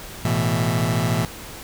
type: chord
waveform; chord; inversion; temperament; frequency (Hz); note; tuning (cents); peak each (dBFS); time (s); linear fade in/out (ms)
sawtooth; A suspended second; none; just; 110 / 123.75 / 165; A2 / B2 / E3; 0 / +4 / +2; -19; 0.25-1.25; 0
effects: pink hiss -37 dBFS RMS until 1.63 s